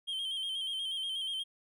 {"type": "tone with vibrato", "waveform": "triangle", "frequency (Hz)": 3164, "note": "G7", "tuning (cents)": 15, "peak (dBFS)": -32, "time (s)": [0.07, 1.44], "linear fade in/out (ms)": 20, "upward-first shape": "square", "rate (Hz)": 8.3, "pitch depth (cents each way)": 41, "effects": []}